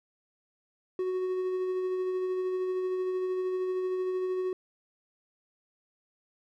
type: tone with tremolo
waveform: triangle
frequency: 370 Hz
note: F#4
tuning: in tune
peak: -25 dBFS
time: 0.99-4.53 s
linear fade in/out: 2 ms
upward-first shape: sine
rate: 13 Hz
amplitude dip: 25%
effects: none